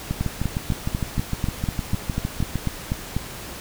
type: two click trains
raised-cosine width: 5 ms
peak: -10 / -11 dBFS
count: 13 / 17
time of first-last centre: 0.21-3.166 / 0.11-2.556 s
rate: 4.06 / 6.54 Hz
effects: pink hiss -36 dBFS RMS until 3.6 s